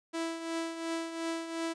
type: tone with tremolo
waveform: sawtooth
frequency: 329.6 Hz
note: E4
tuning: in tune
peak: -27 dBFS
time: 0.13-1.74 s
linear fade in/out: 20 ms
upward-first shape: triangle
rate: 2.8 Hz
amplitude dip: 65%
effects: resampled to 22050 Hz